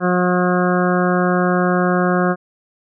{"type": "harmonic tone", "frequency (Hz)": 180, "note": "F#3", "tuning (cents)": -47, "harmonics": [1, 2, 3, 4, 6, 7, 8, 9], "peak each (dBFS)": [-17, -20, -22, -23, -25, -25, -26, -27], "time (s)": [0, 2.36], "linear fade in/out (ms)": 50, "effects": []}